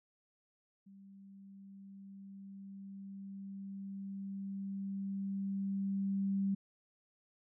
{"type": "tone with level ramp", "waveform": "sine", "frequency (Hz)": 196, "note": "G3", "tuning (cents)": 0, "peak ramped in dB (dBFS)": [-54, -30], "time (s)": [0.86, 6.55], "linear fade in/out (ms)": 10, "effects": []}